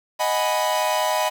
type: chord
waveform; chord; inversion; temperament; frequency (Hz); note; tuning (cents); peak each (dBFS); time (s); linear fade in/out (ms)
45% pulse; G# minor seventh; second; equal; 622.3 / 740 / 830.6 / 987.8; D#5 / F#5 / G#5 / B5; 0 / 0 / 0 / 0; -24 / -27 / -27 / -24; 0.19-1.3; 20
effects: 8-bit